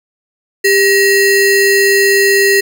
square ring-modulated tone, 1148 Hz, D6, 40 cents flat, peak -5 dBFS, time 0.64-2.61 s, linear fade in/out 10 ms, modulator 752 Hz, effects none

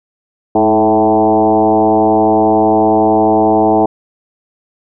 sine tone with frequency modulation, 545 Hz, C#5, 29 cents flat, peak -7 dBFS, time 0.55-3.86 s, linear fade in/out 5 ms, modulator 111 Hz, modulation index 2.8, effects none

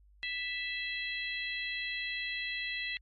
harmonic tone with a mistuned harmonic, 659.3 Hz, E5, in tune, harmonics 3 / 4 / 5 / 6, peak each -37 / -39 / -41 / -43 dBFS, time 0.23-2.97 s, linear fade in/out 0 ms, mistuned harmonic 6, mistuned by +34 cents, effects added 50 Hz sine -58 dBFS peak until 3.01 s + MP3 48 kbps

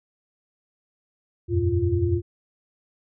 sine tone cluster, 84 / 94.7 / 114.6 / 347.1 Hz, E2 / F#2 / A#2 / F4, +33 / +41 / -29 / -11 cents, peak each -25 / -24 / -28 / -24 dBFS, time 1.48-2.22 s, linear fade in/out 50 ms, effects none

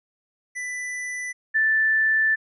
square / sine tone pair in turn, 1988 / 1762 Hz, B6 / A6, +11 / +2 cents, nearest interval major second, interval 209 cents, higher first, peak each -29 / -17 dBFS, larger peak second, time 0.55-1.33 / 1.54-2.36 s, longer second, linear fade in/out 20 ms, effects resampled to 24000 Hz

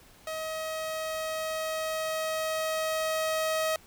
sawtooth tone with level ramp, 634 Hz, D#5, 32 cents sharp, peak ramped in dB -29 to -22 dBFS, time 0.27-3.76 s, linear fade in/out 2 ms, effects pink hiss -56 dBFS RMS until 3.86 s

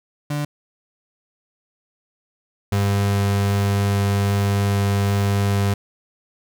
35% pulse tone pair in turn, 146.83 / 100.14 Hz, D3 / G2, 0 / +37 cents, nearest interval perfect fifth, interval 663 cents, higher first, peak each -20 / -15 dBFS, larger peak second, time 0.3-0.45 / 2.72-5.74 s, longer second, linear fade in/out 5 ms, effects none

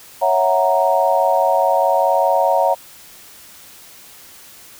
sine chord, F# dominant seventh, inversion second, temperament equal, 554.4 / 659.3 / 740 / 932.3 Hz, C#5 / E5 / F#5 / A#5, 0 / 0 / 0 / 0 cents, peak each -18 dBFS, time 0.21-2.75 s, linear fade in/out 20 ms, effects white hiss -42 dBFS RMS until 4.79 s

